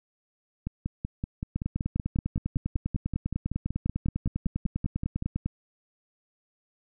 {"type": "two click trains", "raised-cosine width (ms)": 5, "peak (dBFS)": [-16, -18], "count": [40, 25], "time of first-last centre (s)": [[1.56, 5.46], [0.67, 5.224]], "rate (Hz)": [10, 5.27], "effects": []}